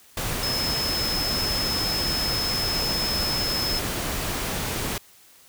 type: tone in noise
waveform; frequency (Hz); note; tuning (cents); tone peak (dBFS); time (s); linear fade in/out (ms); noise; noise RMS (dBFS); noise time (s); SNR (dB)
sine; 5190; E8; -28; -25; 0.43-3.79; 2; pink; -28; 0.17-4.98; 0
effects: white hiss -53 dBFS RMS until 5.48 s